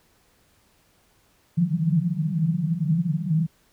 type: band-pass noise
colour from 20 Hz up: pink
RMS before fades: -23 dBFS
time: 1.57-3.47 s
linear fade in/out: 10 ms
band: 150 to 180 Hz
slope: 96 dB/octave
effects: pink hiss -62 dBFS RMS until 3.72 s